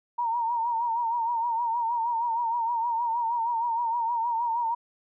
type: tone with vibrato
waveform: sine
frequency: 932.3 Hz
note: A#5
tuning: in tune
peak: -24 dBFS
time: 0.18-4.75 s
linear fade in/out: 10 ms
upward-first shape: triangle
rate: 6.4 Hz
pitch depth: 79 cents each way
effects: none